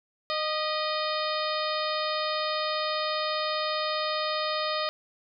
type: harmonic tone with a mistuned harmonic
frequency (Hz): 615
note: D#5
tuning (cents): -20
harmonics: 1 / 2 / 3 / 4 / 5 / 6 / 7 / 8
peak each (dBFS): -31 / -31 / -38 / -39 / -39 / -36 / -37 / -38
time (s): 0.3-4.89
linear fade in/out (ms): 0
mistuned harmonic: 3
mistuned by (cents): +65
effects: none